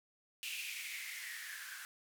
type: noise with band-pass filter sweep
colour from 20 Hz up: violet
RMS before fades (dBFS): -45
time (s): 0.43-1.85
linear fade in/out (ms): 0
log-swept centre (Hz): 2700 to 1500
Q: 6.8
effects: none